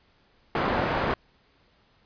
white low-pass noise, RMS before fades -26 dBFS, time 0.55-1.14 s, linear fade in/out 2 ms, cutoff 1100 Hz, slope 12 dB/octave, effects pink hiss -63 dBFS RMS until 2.05 s + resampled to 11025 Hz

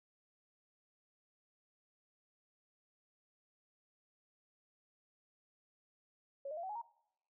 sine tone with pitch steps, 554.4 / 615.1 / 682.5 / 757.3 / 840.3 / 932.4 Hz, C#5 / D#5 / F5 / F#5 / G#5 / A#5, 0 / -20 / -40 / +40 / +20 / 0 cents, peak -40 dBFS, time 6.45-6.816 s, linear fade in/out 5 ms, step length 61 ms, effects noise-tail reverb RT60 0.8 s tail -22 dB re dry

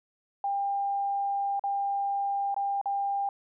sine tone with dropouts, 798 Hz, G5, 31 cents sharp, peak -26 dBFS, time 0.44-3.29 s, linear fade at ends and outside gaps 2 ms, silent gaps 1.595-1.638 / 2.544-2.564 / 2.814-2.857 s, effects none

